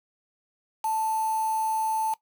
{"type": "tone with quantisation", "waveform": "sine", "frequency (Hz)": 880, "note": "A5", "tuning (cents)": 0, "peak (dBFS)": -24, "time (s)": [0.84, 2.14], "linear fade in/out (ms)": 5, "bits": 6, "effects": ["noise-tail reverb RT60 0.1 s tail -18 dB re dry"]}